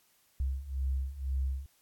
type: beating tone pair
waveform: sine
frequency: 65.41 / 67.41 Hz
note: C2 / C#2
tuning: 0 / -48 cents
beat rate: 2 Hz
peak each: -35 / -32 dBFS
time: 0.4-1.66 s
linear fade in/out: 0 ms
effects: white hiss -68 dBFS RMS until 1.81 s + AAC 64 kbps